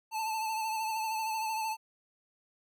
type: tone with vibrato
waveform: square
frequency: 880 Hz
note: A5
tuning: in tune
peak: -32 dBFS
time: 0.11-1.77 s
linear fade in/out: 50 ms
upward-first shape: triangle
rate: 13 Hz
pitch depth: 44 cents each way
effects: none